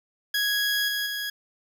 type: tone with level steps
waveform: 20% pulse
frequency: 1661.2 Hz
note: G#6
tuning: in tune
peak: -18 / -21 / -24 dBFS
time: 0.34-1.3 s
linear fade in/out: 5 ms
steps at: 0.88 / 1.06 s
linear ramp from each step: 5 ms
effects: none